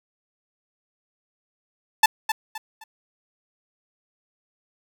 sawtooth tone with echo, 880 Hz, A5, in tune, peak -7 dBFS, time 2.03-2.06 s, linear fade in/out 5 ms, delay 260 ms, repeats 3, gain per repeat -10 dB, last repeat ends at 2.84 s, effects none

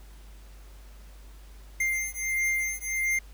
square beating tone pair, 2100 / 2101.5 Hz, C7 / C7, +6 / +7 cents, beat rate 1.5 Hz, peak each -30 dBFS, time 1.8-3.19 s, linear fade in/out 5 ms, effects added 50 Hz sine -45 dBFS peak until 3.33 s + pink hiss -57 dBFS RMS until 3.33 s

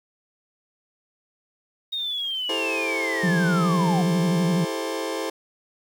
sine linear sweep, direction down, 3742 to 698.5 Hz, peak -25 dBFS, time 1.92-4.02 s, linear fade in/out 10 ms
sawtooth chord, A minor seventh, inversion second, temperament just, 330 / 396 / 440 / 528 Hz, E4 / G4 / A4 / C5, +2 / +18 / 0 / +16 cents, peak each -27 / -30 / -27 / -27 dBFS, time 2.49-5.3 s, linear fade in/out 5 ms
sine tone with vibrato, 174.61 Hz, F3, in tune, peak -19 dBFS, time 3.23-4.65 s, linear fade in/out 10 ms, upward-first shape sine, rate 12 Hz, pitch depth 120 cents each way
effects low-pass 10000 Hz 12 dB/octave + 8-bit

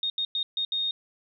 sine tone bursts at uneven times, 3700 Hz, A#7, 14 cents flat, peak -25 dBFS, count 5, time 0.03-0.1 / 0.18-0.25 / 0.35-0.43 / 0.57-0.65 / 0.72-0.91 s, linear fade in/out 2 ms, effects none

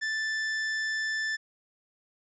45% pulse tone, 1760 Hz, A6, in tune, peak -28 dBFS, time 0.01-1.37 s, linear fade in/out 20 ms, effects resampled to 16000 Hz

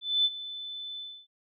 sine tone with ADSR envelope, 3513 Hz, A7, 3 cents flat, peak -20 dBFS, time 0.01-1.27 s, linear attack 240 ms, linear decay 41 ms, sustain -16 dB, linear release 280 ms, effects none

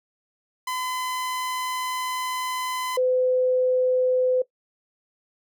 sawtooth / sine tone pair in turn, 1016 / 508 Hz, B5 / B4, +49 / +49 cents, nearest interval octave, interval 1200 cents, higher first, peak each -23 / -18 dBFS, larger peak second, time 0.67-2.97 / 2.97-4.42 s, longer first, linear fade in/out 5 ms, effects noise-tail reverb RT60 0.1 s tail -18 dB re dry

